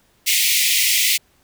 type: high-pass noise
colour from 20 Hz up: pink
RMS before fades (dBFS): -17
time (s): 0.26-1.18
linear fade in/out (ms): 20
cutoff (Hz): 2000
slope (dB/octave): 96
effects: pink hiss -59 dBFS RMS until 1.43 s